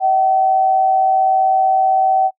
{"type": "tone pair together", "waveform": "sine", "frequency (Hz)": [640.8, 762], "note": ["E5", "G5"], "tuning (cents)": [-49, -49], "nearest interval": "minor third", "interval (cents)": 300, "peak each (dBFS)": [-23, -11], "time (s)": [0, 2.31], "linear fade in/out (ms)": 50, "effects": ["noise-tail reverb RT60 0.1 s tail -25 dB re dry"]}